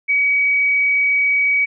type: tone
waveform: sine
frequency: 2267 Hz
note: C#7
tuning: 38 cents sharp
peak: -13 dBFS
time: 0.08-1.66 s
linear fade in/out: 20 ms
effects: none